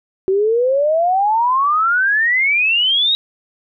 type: exponential sweep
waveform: sine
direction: up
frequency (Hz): 373.2 to 3839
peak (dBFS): -12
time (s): 0.28-3.15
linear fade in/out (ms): 0
effects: none